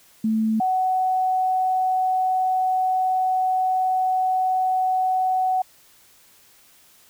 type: tone pair in turn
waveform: sine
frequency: 220 / 746.9 Hz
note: A3 / F#5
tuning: 0 / +16 cents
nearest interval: octave + major sixth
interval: 2116 cents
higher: second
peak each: -18 dBFS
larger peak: neither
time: 0.24-0.6 / 0.6-5.62 s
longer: second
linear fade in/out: 5 ms
effects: white hiss -54 dBFS RMS until 7.09 s